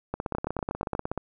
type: two click trains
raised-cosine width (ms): 1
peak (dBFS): -14 / -15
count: 6 / 18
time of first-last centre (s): 0.35-0.951 / 0.14-1.177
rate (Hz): 8.32 / 16.4
effects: none